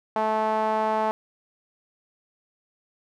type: tone with band-pass filter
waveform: sawtooth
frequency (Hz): 217.7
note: A3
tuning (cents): -18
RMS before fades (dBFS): -24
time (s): 0.16-1.11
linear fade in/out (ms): 0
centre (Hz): 830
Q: 3.1
effects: none